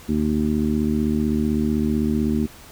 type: harmonic tone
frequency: 75.8 Hz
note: D#2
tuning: 45 cents flat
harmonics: 1 / 2 / 3 / 4 / 5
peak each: -27 / -29 / -20 / -26 / -29 dBFS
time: 0.08-2.47 s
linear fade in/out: 20 ms
effects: pink hiss -44 dBFS RMS until 2.71 s